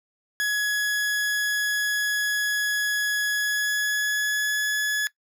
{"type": "tone with pitch glide", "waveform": "40% pulse", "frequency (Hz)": [1682, 1699.6], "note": ["G#6", "G#6"], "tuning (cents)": [22, 40], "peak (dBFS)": -21, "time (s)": [0.4, 5.07], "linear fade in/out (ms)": 0, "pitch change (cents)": 18, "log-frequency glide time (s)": [3.3, 4.65], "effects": ["noise-tail reverb RT60 0.1 s tail -20 dB re dry"]}